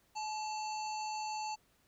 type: harmonic tone with a mistuned harmonic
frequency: 893 Hz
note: A5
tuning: 25 cents sharp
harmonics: 1 / 3 / 5 / 7 / 8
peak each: -37 / -48 / -47 / -53 / -52 dBFS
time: 0.15-1.56 s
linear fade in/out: 20 ms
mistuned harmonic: 1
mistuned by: -68 cents
effects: pink hiss -71 dBFS RMS until 1.87 s